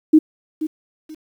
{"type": "tone with echo", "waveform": "sine", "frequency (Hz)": 311.3, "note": "D#4", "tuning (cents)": 1, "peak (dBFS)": -6, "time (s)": [0.13, 0.19], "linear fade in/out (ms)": 10, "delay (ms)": 480, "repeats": 2, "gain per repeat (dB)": -13, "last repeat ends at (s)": 1.15, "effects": ["8-bit"]}